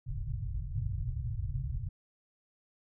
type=low-pass noise; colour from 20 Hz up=white; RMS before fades=-35 dBFS; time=0.06-1.89 s; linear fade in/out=10 ms; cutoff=140 Hz; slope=96 dB/octave; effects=none